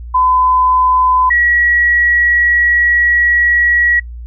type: tone pair in turn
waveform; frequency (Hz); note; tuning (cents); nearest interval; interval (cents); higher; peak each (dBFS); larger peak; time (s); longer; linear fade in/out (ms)
sine; 1013 / 1919.5; B5 / B6; +44 / -50; major seventh; 1106; second; -8; neither; 0.14-1.3 / 1.3-4; second; 10
effects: noise-tail reverb RT60 0.1 s tail -26 dB re dry + added 59 Hz sine -25 dBFS peak until 4.26 s